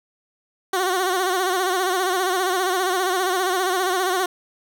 15% pulse tone with vibrato, 370 Hz, F#4, in tune, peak -13 dBFS, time 0.73-4.26 s, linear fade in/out 5 ms, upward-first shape sine, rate 15 Hz, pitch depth 78 cents each way, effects none

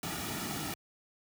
pink noise with comb filter, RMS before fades -37 dBFS, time 0.03-0.74 s, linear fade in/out 2 ms, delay 1.9 ms, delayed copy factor -0.65, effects high-pass 80 Hz 12 dB/octave

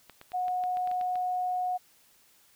clicks, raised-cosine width 0.3 ms, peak -30 dBFS, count 10, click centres 0.097 / 0.214 / 0.319 / 0.482 / 0.638 / 0.771 / 0.874 / 0.914 / 1.012 / 1.156 s
sine tone, 729 Hz, F#5, 26 cents flat, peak -27 dBFS, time 0.33-1.78 s, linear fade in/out 20 ms
effects white hiss -62 dBFS RMS until 2.55 s

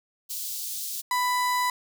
white high-pass noise, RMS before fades -33 dBFS, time 0.29-1.02 s, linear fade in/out 20 ms, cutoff 3800 Hz, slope 24 dB/octave
35% pulse tone, 993 Hz, B5, 9 cents sharp, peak -21 dBFS, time 1.11-1.7 s, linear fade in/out 2 ms
effects none

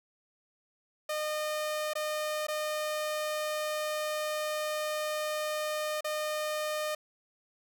sawtooth tone with dropouts, 610 Hz, D#5, 34 cents flat, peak -27 dBFS, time 1.09-6.95 s, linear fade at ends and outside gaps 5 ms, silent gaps 1.935-1.953 / 2.469-2.483 / 6.008-6.044 s, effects none

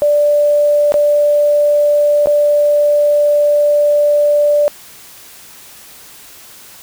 sine tone with dropouts, 587.3 Hz, D5, in tune, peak -8 dBFS, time 0.02-4.68 s, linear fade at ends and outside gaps 0 ms, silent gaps 0.921-0.941 / 2.259-2.271 s, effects white hiss -38 dBFS RMS until 6.82 s

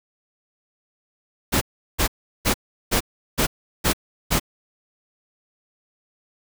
pink noise bursts, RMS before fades -19 dBFS, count 7, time 1.52-4.398 s, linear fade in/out 20 ms, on 94 ms, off 370 ms, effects none

